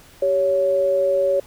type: tone pair together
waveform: sine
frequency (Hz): 389.7 / 559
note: G4 / C#5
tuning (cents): -10 / +14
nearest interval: tritone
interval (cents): 624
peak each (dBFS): -24 / -16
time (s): 0.22-1.4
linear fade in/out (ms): 5
effects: pink hiss -48 dBFS RMS until 1.46 s